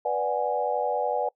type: chord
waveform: sine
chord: G# half-diminished seventh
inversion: first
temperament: equal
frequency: 493.9 / 587.3 / 740 / 830.6 Hz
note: B4 / D5 / F#5 / G#5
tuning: 0 / 0 / 0 / 0 cents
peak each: -29 dBFS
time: 0.05-1.29 s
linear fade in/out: 5 ms
effects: noise-tail reverb RT60 0.1 s tail -24 dB re dry